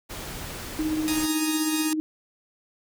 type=noise; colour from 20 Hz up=pink; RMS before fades=-36 dBFS; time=0.09-1.27 s; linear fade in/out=20 ms
type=tone with tremolo; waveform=sine; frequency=311.1 Hz; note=D#4; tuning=in tune; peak=-21 dBFS; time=0.79-2 s; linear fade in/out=0 ms; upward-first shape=triangle; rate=16 Hz; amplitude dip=55%
type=chord; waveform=5% pulse; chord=Ab suspended second; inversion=none; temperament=equal; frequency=830.6 / 932.3 / 1244.5 Hz; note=Ab5 / Bb5 / Eb6; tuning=0 / 0 / 0 cents; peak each=-23 / -19 / -20 dBFS; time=1.08-1.93 s; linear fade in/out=0 ms
effects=none